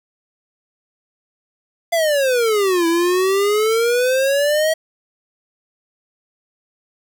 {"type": "exponential two-way sweep", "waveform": "square", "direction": "down then up", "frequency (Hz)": [689, 330, 644], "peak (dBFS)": -15, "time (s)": [1.92, 4.74], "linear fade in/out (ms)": 10, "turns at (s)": 2.87, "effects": ["7-bit"]}